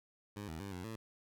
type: tone with pitch steps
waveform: 15% pulse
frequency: 102.7 / 79.9 / 99.1 / 90.3 / 111.5 Hz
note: G#2 / D#2 / G2 / F#2 / A2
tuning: -19 / +47 / +19 / -42 / +23 cents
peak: -36 dBFS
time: 0.36-0.96 s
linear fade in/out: 5 ms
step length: 120 ms
effects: none